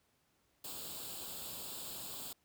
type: noise with comb filter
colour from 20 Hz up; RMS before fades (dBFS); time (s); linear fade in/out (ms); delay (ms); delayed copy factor
white; -45; 0.64-2.33; 5; 0.25; +0.75
effects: pink hiss -75 dBFS RMS until 2.44 s + high-pass 60 Hz 12 dB/octave